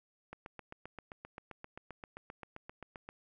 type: click train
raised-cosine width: 0.5 ms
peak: -30 dBFS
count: 22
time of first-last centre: 0.33-3.09 s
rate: 7.61 Hz
effects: none